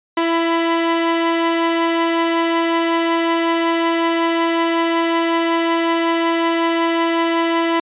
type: tone pair together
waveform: sawtooth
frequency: 333.4 / 994.8 Hz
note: E4 / B5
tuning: +20 / +12 cents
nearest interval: octave + perfect fifth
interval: 1892 cents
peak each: -12 / -18 dBFS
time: 0.17-7.8 s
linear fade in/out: 5 ms
effects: resampled to 8000 Hz